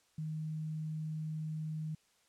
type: tone with quantisation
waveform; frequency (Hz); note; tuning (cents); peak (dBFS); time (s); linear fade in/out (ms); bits
sine; 156.1; D#3; +6; -36; 0.18-1.95; 5; 11
effects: white hiss -71 dBFS RMS until 2.28 s + low-pass 9000 Hz 12 dB/octave